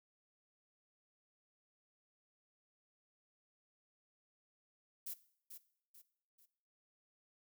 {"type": "noise with echo", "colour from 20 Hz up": "violet", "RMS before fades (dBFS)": -44, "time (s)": [5.06, 5.14], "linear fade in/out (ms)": 10, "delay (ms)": 440, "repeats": 3, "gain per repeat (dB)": -8, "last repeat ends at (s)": 6.46, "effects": ["noise-tail reverb RT60 0.6 s tail -17 dB re dry"]}